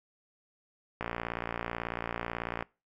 click train, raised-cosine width 0.5 ms, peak -18 dBFS, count 95, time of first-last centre 1.01-2.625 s, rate 58.2 Hz, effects noise-tail reverb RT60 0.3 s tail -24 dB re dry

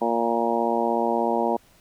harmonic tone with a mistuned harmonic, 116.54 Hz, A#2, in tune, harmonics 2 / 3 / 4 / 5 / 6 / 7 / 8, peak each -28 / -28 / -28 / -28 / -28 / -28 / -28 dBFS, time 0.01-1.57 s, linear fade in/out 10 ms, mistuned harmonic 8, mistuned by +19 cents, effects pink hiss -57 dBFS RMS until 1.8 s

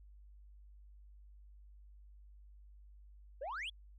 sine exponential sweep, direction up, 493.9 to 3530 Hz, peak -37 dBFS, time 3.41-3.7 s, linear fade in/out 10 ms, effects tanh soft clip ceiling -38 dBFS + added 50 Hz sine -55 dBFS peak until 3.98 s

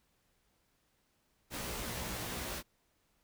pink noise with comb filter, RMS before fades -40 dBFS, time 1.5-2.63 s, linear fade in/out 50 ms, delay 17 ms, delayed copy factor +0.85, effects pink hiss -75 dBFS RMS until 3.23 s

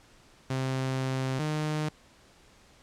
sawtooth tone pair in turn, 131.6 / 153.03 Hz, C3 / D#3, +10 / -28 cents, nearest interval minor third, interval 262 cents, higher second, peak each -24 dBFS, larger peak neither, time 0.5-1.39 / 1.39-1.89 s, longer first, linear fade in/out 5 ms, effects pink hiss -58 dBFS RMS until 2.82 s + low-pass 8000 Hz 12 dB/octave

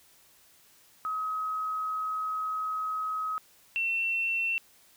sine tone pair in turn, 1271 / 2702 Hz, D#6 / E7, +36 / +42 cents, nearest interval octave + minor second, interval 1306 cents, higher second, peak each -29 / -26 dBFS, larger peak second, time 1.05-3.38 / 3.76-4.58 s, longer first, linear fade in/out 0 ms, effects white hiss -60 dBFS RMS until 4.96 s

